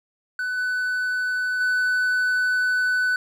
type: tone with level steps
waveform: triangle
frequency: 1498 Hz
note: F#6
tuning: 21 cents sharp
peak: -22 / -20 / -17 dBFS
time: 0.39-3.16 s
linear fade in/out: 2 ms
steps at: 0.57 / 1.6 s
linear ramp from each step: 10 ms
effects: none